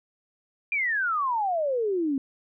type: exponential sweep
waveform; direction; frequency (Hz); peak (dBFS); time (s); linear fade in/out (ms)
sine; down; 2432 to 261.6; -23; 0.72-2.18; 2
effects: none